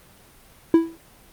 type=tone with exponential decay; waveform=triangle; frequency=329.6 Hz; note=E4; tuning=in tune; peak=-6 dBFS; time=0.74-0.97 s; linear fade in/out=2 ms; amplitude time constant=48 ms; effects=pink hiss -51 dBFS RMS until 1.32 s + Opus 32 kbps

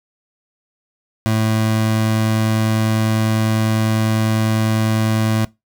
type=tone; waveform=25% pulse; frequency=110 Hz; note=A2; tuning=in tune; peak=-11 dBFS; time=1.26-5.45 s; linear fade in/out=0 ms; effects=noise-tail reverb RT60 0.2 s tail -21 dB re dry

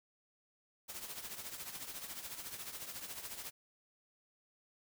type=noise with tremolo; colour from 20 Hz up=white; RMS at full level=-43 dBFS; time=0.88-3.51 s; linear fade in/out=20 ms; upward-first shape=triangle; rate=14 Hz; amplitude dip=70%; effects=none

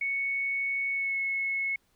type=tone with pitch glide; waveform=sine; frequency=2217 to 2189 Hz; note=C#7 to C#7; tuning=0 to -22 cents; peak=-27 dBFS; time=0.01-1.76 s; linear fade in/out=5 ms; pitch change=-22 cents; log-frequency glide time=0.91-1.18 s; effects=pink hiss -70 dBFS RMS until 1.95 s

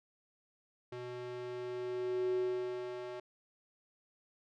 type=tone with high-pass filter sweep; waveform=square; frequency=123.47 Hz; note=B2; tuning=in tune; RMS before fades=-38 dBFS; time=0.92-3.2 s; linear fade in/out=5 ms; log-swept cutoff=250 to 470 Hz; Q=8.3; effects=low-pass 4000 Hz 12 dB/octave

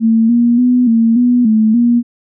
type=tone with pitch steps; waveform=sine; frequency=225.3 / 237.6 / 248.2 / 227.8 / 244.9 / 218.2 / 238.4 Hz; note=A3 / A#3 / B3 / A#3 / B3 / A3 / A#3; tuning=+41 / +33 / +9 / -40 / -14 / -14 / +39 cents; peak=-7 dBFS; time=0-2.03 s; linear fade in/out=50 ms; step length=290 ms; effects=none

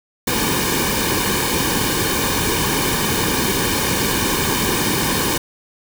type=noise with comb filter; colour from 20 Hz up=pink; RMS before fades=-19 dBFS; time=0.27-5.38 s; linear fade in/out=5 ms; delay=1.5 ms; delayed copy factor=-0.75; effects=none

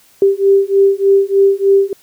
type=beating tone pair; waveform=sine; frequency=391.9 / 395.2 Hz; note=G4 / G4; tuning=0 / +14 cents; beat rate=3.3 Hz; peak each=-11 dBFS; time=0.22-1.93 s; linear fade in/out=2 ms; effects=white hiss -49 dBFS RMS until 2.02 s

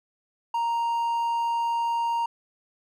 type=tone with hard clipping; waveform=triangle; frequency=932.3 Hz; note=A#5; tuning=in tune; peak=-24 dBFS; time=0.54-2.26 s; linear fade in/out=5 ms; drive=6 dB; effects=none

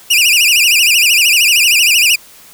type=tone with vibrato; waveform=sawtooth; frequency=2631 Hz; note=E7; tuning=4 cents flat; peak=-4 dBFS; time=0.1-2.16 s; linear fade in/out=10 ms; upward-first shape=sine; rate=13 Hz; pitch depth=190 cents each way; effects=white hiss -40 dBFS RMS until 2.53 s

